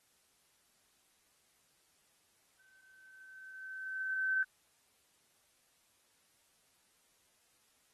sine tone with exponential growth, 1537 Hz, G6, 35 cents flat, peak -27 dBFS, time 2.59-4.43 s, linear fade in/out 2 ms, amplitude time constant 400 ms, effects white hiss -72 dBFS RMS until 7.93 s + AAC 32 kbps

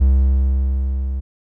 triangle tone with level ramp, 66.4 Hz, C2, 26 cents sharp, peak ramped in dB -7 to -18 dBFS, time 0-1.21 s, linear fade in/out 20 ms, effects none

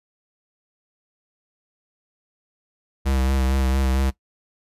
square tone with vibrato, 66.1 Hz, C2, 18 cents sharp, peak -19 dBFS, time 3.05-4.11 s, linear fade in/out 20 ms, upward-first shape sine, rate 4.4 Hz, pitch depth 33 cents each way, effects noise-tail reverb RT60 0.1 s tail -18 dB re dry + resampled to 32000 Hz

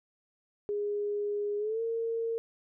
sine tone with pitch glide, 412.1 to 457.3 Hz, G#4 to A#4, -13 to -33 cents, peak -29 dBFS, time 0.69-2.38 s, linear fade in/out 0 ms, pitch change +180 cents, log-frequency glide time 1.58-1.81 s, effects none

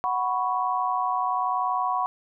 sine chord, F# suspended fourth, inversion none, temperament equal, 740 / 987.8 / 1108.7 Hz, F#5 / B5 / C#6, 0 / 0 / 0 cents, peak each -27 dBFS, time 0.04-2.06 s, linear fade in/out 0 ms, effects none

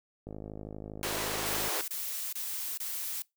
click train, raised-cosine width 2 ms, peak -28 dBFS, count 75, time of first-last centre 0.27-1.68 s, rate 52.5 Hz
pink high-pass noise, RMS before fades -34 dBFS, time 1.03-1.81 s, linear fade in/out 0 ms, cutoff 320 Hz, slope 96 dB/octave
blue noise bursts, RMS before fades -36 dBFS, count 4, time 1.46-3.221 s, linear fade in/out 2 ms, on 420 ms, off 27 ms
effects noise-tail reverb RT60 0.2 s tail -24 dB re dry

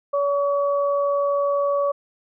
sine tone pair together, 568 / 1133 Hz, C#5 / C#6, +42 / +37 cents, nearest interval octave, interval 1195 cents, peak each -19 / -25 dBFS, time 0.13-1.92 s, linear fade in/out 10 ms, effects none

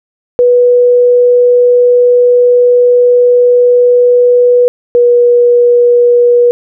sine tone pair in turn, 489.8 / 482.8 Hz, B4 / B4, -14 / -39 cents, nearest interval unison, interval 25 cents, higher first, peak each -3 dBFS, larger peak neither, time 0.39-4.68 / 4.95-6.51 s, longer first, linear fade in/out 0 ms, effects none

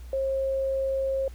sine tone, 537 Hz, C5, 45 cents sharp, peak -24 dBFS, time 0.13-1.28 s, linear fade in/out 2 ms, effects added 60 Hz sine -39 dBFS peak until 1.34 s + pink hiss -56 dBFS RMS until 1.34 s

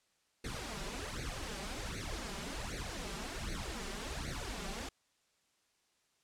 pink noise with flanger, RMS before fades -41 dBFS, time 0.44-4.89 s, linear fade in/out 5 ms, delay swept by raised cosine 0.47 to 5.17 ms, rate 1.3 Hz, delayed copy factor +0.9, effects white hiss -75 dBFS RMS until 6.23 s + low-pass 8000 Hz 12 dB/octave

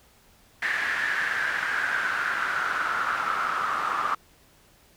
pink noise with band-pass filter sweep, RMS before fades -27 dBFS, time 0.62-4.15 s, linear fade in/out 5 ms, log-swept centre 1800 to 1200 Hz, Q 6.7, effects pink hiss -58 dBFS RMS until 4.96 s

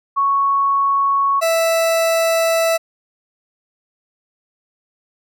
sine / 40% pulse tone pair in turn, 1108.7 / 659.2 Hz, C#6 / E5, 0 / 0 cents, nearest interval major sixth, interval 900 cents, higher first, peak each -13 dBFS, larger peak neither, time 0.16-1.41 / 1.41-2.78 s, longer second, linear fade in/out 20 ms, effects none

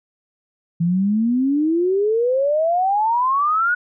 sine exponential sweep, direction up, 164.81 to 1480 Hz, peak -15 dBFS, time 0.8-3.75 s, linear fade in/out 10 ms, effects none

